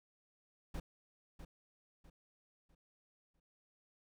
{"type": "noise with echo", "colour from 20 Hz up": "brown", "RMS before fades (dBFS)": -41, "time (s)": [0.74, 0.8], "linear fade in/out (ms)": 5, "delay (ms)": 650, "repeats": 4, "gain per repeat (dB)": -9, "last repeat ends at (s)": 3.4, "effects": []}